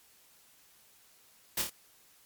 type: noise with echo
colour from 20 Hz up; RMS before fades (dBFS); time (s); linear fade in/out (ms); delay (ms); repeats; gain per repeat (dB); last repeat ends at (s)
white; -31; 1.57-1.62; 5; 26; 3; -4; 1.698
effects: white hiss -62 dBFS RMS until 2.25 s + MP3 96 kbps